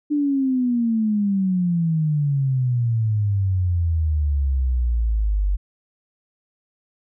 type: exponential sweep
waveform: sine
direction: down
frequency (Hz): 298.8 to 47.13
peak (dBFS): -17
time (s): 0.1-5.57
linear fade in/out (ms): 20
effects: none